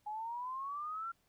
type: exponential sweep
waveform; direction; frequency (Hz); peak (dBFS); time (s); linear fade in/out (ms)
sine; up; 830.6 to 1380; -38; 0.06-1.12; 10
effects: pink hiss -75 dBFS RMS until 1.28 s